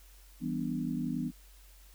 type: chord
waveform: sine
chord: E minor seventh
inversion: none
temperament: equal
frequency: 164.81 / 196 / 246.9 / 293.7 Hz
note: E3 / G3 / B3 / D4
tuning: 0 / 0 / 0 / 0 cents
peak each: -37 / -39 / -34 / -38 dBFS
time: 0.4-1.32 s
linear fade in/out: 50 ms
effects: added 47 Hz sine -54 dBFS peak until 1.94 s + white hiss -61 dBFS RMS until 1.94 s